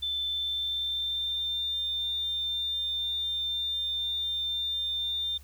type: tone with pitch glide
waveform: sine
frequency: 3533 to 3599 Hz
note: A7 to A7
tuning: +6 to +38 cents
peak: -28 dBFS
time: 0.02-5.38 s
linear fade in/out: 10 ms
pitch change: +32 cents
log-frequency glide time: 0.28-1.49 s
effects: added 69 Hz sine -48 dBFS peak until 5.43 s + white hiss -59 dBFS RMS until 5.43 s